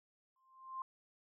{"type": "tone with exponential growth", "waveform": "sine", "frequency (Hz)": 1051, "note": "C6", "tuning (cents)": 7, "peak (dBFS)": -37, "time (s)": [0.36, 0.82], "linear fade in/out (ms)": 2, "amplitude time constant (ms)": 100, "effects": []}